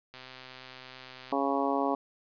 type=click train; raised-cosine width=0.2 ms; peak=-28 dBFS; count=153; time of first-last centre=0.14-1.318 s; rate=129 Hz
type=harmonic tone; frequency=138.6 Hz; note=C#3; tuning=in tune; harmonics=2 / 3 / 4 / 5 / 6 / 7 / 8; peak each=-31 / -34 / -34 / -33 / -34 / -35 / -35 dBFS; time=1.32-1.95 s; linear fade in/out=5 ms
effects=resampled to 11025 Hz + 10-bit